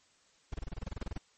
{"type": "noise bursts", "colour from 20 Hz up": "brown", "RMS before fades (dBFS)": -36, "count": 14, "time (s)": [0.52, 1.179], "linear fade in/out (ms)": 5, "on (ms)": 22, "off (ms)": 27, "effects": ["white hiss -67 dBFS RMS until 1.37 s", "MP3 32 kbps"]}